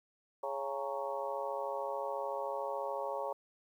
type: harmonic tone with a mistuned harmonic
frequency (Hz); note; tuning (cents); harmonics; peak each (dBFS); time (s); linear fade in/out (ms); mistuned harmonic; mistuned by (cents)
138.59; C#3; 0; 3 / 4 / 5 / 6 / 7 / 8; -44 / -38 / -45 / -44 / -41 / -45; 0.43-3.33; 5; 7; -82
effects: 11-bit